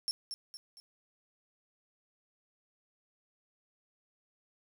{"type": "tone with echo", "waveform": "35% pulse", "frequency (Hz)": 5420, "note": "E8", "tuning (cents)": 47, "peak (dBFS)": -28, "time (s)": [0.08, 0.11], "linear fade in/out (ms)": 0, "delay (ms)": 230, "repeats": 3, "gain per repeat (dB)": -7, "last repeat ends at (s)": 0.8, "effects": ["11-bit"]}